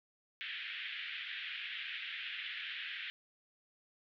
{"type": "band-pass noise", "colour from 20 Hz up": "white", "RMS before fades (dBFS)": -43, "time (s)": [0.41, 3.1], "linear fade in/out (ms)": 0, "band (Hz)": [1600, 3400], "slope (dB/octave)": 48, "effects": []}